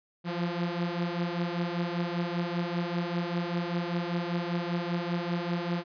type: beating tone pair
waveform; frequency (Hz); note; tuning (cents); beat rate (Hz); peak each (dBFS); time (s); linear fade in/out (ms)
sawtooth; 171.4 / 176.5; F3 / F3; -32 / +19; 5.1; -27 / -29; 0.24-5.84; 50
effects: resampled to 11025 Hz